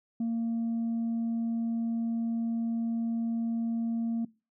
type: tone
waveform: sine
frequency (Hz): 230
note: A#3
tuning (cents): -23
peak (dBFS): -25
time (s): 0.2-4.25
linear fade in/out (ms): 5
effects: noise-tail reverb RT60 0.3 s tail -23 dB re dry + tanh soft clip ceiling -26 dBFS